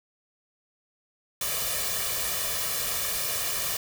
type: noise with comb filter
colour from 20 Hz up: white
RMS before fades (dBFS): -29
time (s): 1.41-3.77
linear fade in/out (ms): 2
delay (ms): 1.7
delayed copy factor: +0.7
effects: none